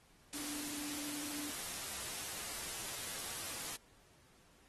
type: tone in noise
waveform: sine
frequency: 293.7 Hz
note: D4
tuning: in tune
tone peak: -45 dBFS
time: 0.34-1.5 s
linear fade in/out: 2 ms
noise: white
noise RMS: -43 dBFS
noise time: 0.33-3.76 s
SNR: -5 dB
effects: pink hiss -67 dBFS RMS until 4.68 s + AAC 32 kbps